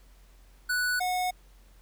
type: tone pair in turn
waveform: square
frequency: 1480 / 730.2 Hz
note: F#6 / F#5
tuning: 0 / -23 cents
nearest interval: octave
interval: 1223 cents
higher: first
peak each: -26 / -27 dBFS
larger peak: first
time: 0.69-1 / 1-1.31 s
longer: neither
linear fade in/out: 10 ms
effects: added 45 Hz sine -53 dBFS peak until 1.81 s + pink hiss -63 dBFS RMS until 1.81 s